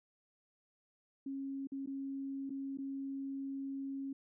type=tone with dropouts; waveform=sine; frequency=272.8 Hz; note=C#4; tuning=28 cents flat; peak=-38 dBFS; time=1.26-4.13 s; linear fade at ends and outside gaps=5 ms; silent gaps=1.672-1.719 / 1.861-1.872 / 2.496-2.503 / 2.774-2.785 s; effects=none